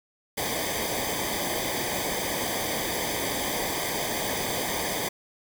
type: noise with comb filter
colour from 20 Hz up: pink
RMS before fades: -29 dBFS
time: 0.37-5.09 s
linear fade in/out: 10 ms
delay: 0.73 ms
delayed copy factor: -0.85
effects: none